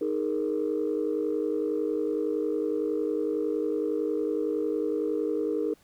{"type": "chord", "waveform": "sine", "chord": "D# suspended fourth", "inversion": "none", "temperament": "equal", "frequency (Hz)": [311.1, 415.3, 466.2], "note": ["D#4", "G#4", "A#4"], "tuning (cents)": [0, 0, 0], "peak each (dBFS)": -29, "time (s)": [0.01, 5.74], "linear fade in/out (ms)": 5, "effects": ["tanh soft clip ceiling -18 dBFS", "pink hiss -62 dBFS RMS until 5.83 s"]}